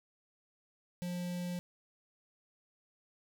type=tone with notch filter; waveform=square; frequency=177.2 Hz; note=F3; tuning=25 cents sharp; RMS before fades=-38 dBFS; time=1.02-1.59 s; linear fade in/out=0 ms; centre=1200 Hz; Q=0.98; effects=none